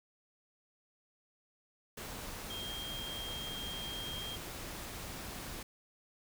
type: tone in noise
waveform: sine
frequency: 3214 Hz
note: G7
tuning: 43 cents sharp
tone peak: -41 dBFS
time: 2.5-4.36 s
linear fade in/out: 5 ms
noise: pink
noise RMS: -44 dBFS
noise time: 1.97-5.63 s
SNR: 0 dB
effects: none